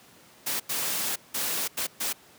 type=noise bursts at uneven times; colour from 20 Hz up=white; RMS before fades=-29 dBFS; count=5; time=0.46-0.6 / 0.69-1.16 / 1.34-1.68 / 1.77-1.87 / 2-2.13 s; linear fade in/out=10 ms; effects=pink hiss -54 dBFS RMS until 2.38 s + high-pass 150 Hz 12 dB/octave